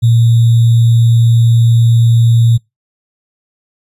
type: tone with sample-and-hold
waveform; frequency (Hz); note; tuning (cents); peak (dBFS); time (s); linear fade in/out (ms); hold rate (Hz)
sine; 116.1; A#2; -7; -5; 0.02-2.58; 20; 3675
effects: noise-tail reverb RT60 0.2 s tail -26 dB re dry + resampled to 32000 Hz